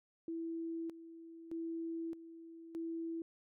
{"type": "tone with tremolo", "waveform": "sine", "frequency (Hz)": 330, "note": "E4", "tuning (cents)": 2, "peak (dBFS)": -38, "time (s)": [0.28, 3.22], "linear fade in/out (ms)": 2, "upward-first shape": "square", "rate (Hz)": 0.81, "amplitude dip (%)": 75, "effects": []}